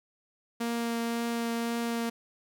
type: tone with vibrato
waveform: sawtooth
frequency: 233.1 Hz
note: A#3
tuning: in tune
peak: -25 dBFS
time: 0.6-2.1 s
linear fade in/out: 10 ms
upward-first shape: triangle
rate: 1.9 Hz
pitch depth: 10 cents each way
effects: none